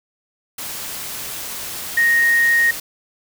sine tone in noise, 1865 Hz, A#6, in tune, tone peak -12 dBFS, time 1.97-2.71 s, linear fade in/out 5 ms, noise white, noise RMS -29 dBFS, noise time 0.58-2.8 s, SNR +14 dB, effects none

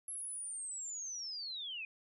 sine linear sweep, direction down, 11175 to 2436 Hz, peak -40 dBFS, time 0.08-1.85 s, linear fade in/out 2 ms, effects none

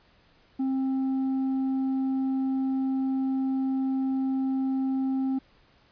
sine tone with tanh clipping, 265.3 Hz, C4, 24 cents sharp, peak -25 dBFS, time 0.59-5.39 s, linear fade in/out 10 ms, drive 4 dB, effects pink hiss -61 dBFS RMS until 5.91 s + resampled to 11025 Hz

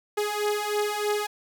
sawtooth beating tone pair, 415.3 / 418.5 Hz, G#4 / G#4, 0 / +13 cents, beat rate 3.2 Hz, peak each -25 / -23 dBFS, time 0.17-1.27 s, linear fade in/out 10 ms, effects none

